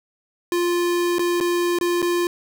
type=tone with dropouts; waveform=square; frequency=349.2 Hz; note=F4; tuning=in tune; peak=-19 dBFS; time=0.52-2.27 s; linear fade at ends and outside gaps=1 ms; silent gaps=1.184-1.193 / 1.402-1.409 / 1.787-1.811 / 2.019-2.026 s; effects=none